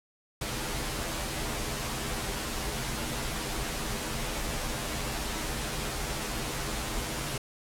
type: noise with comb filter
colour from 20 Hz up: pink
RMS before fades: -33 dBFS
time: 0.41-7.38 s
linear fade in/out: 5 ms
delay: 11 ms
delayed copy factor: -0.9
effects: low-pass 12000 Hz 12 dB/octave